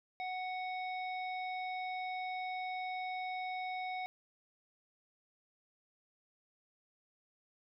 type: harmonic tone with a mistuned harmonic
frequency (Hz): 740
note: F#5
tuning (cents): 0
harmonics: 1 / 3 / 5 / 7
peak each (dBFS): -38 / -43 / -52 / -62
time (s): 0.2-4.06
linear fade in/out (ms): 0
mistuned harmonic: 5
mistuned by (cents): +21
effects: 13-bit